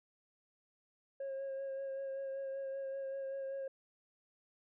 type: tone with vibrato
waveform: sine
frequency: 542 Hz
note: C#5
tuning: 39 cents flat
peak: -36 dBFS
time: 1.2-3.68 s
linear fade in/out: 5 ms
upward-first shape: sine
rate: 5.2 Hz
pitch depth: 20 cents each way
effects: tanh soft clip ceiling -37 dBFS